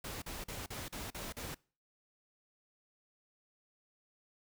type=noise bursts; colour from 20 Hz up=pink; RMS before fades=-43 dBFS; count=7; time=0.04-1.546 s; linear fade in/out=5 ms; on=180 ms; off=41 ms; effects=noise-tail reverb RT60 0.4 s tail -24 dB re dry